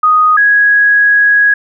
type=tone pair in turn; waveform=sine; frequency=1244.5 / 1661.2 Hz; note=D#6 / G#6; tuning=0 / 0 cents; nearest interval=perfect fourth; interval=500 cents; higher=second; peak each=-5 dBFS; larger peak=neither; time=0.03-0.37 / 0.37-1.54 s; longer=second; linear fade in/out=5 ms; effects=none